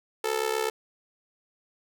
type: tone with amplitude modulation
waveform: sawtooth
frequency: 440 Hz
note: A4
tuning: in tune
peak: -18 dBFS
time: 0.24-0.7 s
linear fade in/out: 5 ms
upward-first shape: sine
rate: 67.9 Hz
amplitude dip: 85%
effects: none